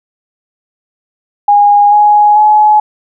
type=tone with pitch steps; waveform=sine; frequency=820 / 833.9 / 847.9 Hz; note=G#5 / G#5 / G#5; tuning=-22 / +7 / +36 cents; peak=-3 dBFS; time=1.48-2.8 s; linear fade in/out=5 ms; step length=440 ms; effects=none